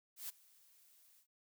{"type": "noise with ADSR envelope", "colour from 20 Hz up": "blue", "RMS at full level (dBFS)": -43, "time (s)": [0.16, 1.27], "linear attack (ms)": 130, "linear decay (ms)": 16, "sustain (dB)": -24, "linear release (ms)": 87, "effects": []}